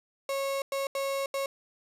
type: tone bursts at uneven times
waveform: 35% pulse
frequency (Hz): 548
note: C#5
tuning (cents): -20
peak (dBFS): -27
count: 4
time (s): 0.29-0.62 / 0.72-0.87 / 0.95-1.26 / 1.34-1.46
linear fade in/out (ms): 2
effects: resampled to 32000 Hz + 10-bit